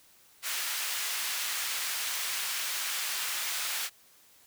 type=high-pass noise; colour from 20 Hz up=pink; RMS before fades=-33 dBFS; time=0.42-3.9 s; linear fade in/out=50 ms; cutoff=1700 Hz; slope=12 dB/octave; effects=white hiss -60 dBFS RMS until 4.46 s